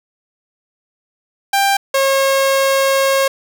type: tone pair in turn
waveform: sawtooth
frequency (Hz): 791 / 542.4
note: G5 / C#5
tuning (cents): +15 / -38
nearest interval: perfect fifth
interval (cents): 653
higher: first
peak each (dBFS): -8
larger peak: neither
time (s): 1.53-1.77 / 1.94-3.28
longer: second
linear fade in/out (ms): 5
effects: none